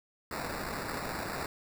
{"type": "noise with sample-and-hold", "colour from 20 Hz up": "violet", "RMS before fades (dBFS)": -37, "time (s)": [0.31, 1.46], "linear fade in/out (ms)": 2, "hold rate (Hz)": 3150, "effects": []}